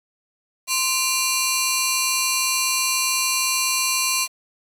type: ring-modulated tone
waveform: 10% pulse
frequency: 1717 Hz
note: A6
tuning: 43 cents flat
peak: -7 dBFS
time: 0.67-4.28 s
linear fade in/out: 50 ms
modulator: 672 Hz
effects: 7-bit